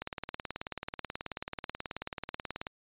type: click train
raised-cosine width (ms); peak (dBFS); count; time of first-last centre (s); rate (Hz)
0.3; -20; 50; 0.02-2.669; 18.5
effects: resampled to 8000 Hz